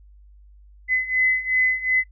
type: beating tone pair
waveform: sine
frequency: 2024 / 2026.7 Hz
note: B6 / B6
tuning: +42 / +44 cents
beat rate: 2.7 Hz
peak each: -23 / -20 dBFS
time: 0.88-2.04 s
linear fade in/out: 50 ms
effects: noise-tail reverb RT60 0.1 s tail -18 dB re dry + added 50 Hz sine -46 dBFS peak until 2.11 s